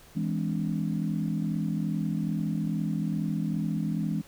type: tone cluster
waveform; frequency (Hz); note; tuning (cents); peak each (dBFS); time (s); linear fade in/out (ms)
sine; 163.5 / 205.9 / 255.4 / 289.9; E3 / G#3 / C4 / D4; -14 / -15 / -42 / -22; -29 / -30 / -36 / -35; 0.15-4.22; 20
effects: tanh soft clip ceiling -16 dBFS + pink hiss -54 dBFS RMS until 4.27 s